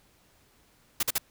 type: noise bursts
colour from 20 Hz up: white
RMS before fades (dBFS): -26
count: 3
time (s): 1-1.182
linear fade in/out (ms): 5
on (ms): 30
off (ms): 46
effects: pink hiss -63 dBFS RMS until 1.3 s